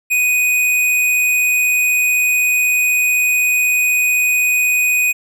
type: tone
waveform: square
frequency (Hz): 2489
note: D#7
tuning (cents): 0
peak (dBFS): -13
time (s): 0.1-5.13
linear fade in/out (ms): 20
effects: none